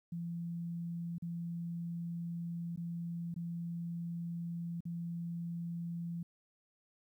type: tone with dropouts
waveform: sine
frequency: 170 Hz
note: F3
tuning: 46 cents flat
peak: -37 dBFS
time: 0.12-6.23 s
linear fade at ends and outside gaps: 5 ms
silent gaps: 1.183-1.222 / 2.761-2.774 / 3.342-3.361 / 4.806-4.853 s
effects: 12-bit